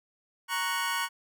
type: chord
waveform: 25% pulse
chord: F# major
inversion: first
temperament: equal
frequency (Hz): 932.3 / 1108.7 / 1480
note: A#5 / C#6 / F#6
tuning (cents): 0 / 0 / 0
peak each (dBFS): -29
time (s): 0.48-1.09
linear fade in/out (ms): 50
effects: none